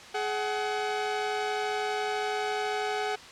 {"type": "tone pair together", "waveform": "sawtooth", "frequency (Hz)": [422, 752], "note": ["G#4", "F#5"], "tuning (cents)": [28, 28], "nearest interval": "minor seventh", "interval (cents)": 1000, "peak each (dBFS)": -27, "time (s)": [0.14, 3.16], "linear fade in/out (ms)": 10, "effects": ["white hiss -46 dBFS RMS until 3.31 s", "low-pass 5000 Hz 12 dB/octave"]}